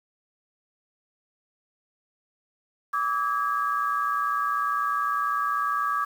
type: tone cluster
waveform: sine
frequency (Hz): 1154 / 1274 / 1643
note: D6 / D#6 / G#6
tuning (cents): -31 / +41 / -19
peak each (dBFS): -25 / -29 / -31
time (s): 2.93-6.05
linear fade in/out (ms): 10
effects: 8-bit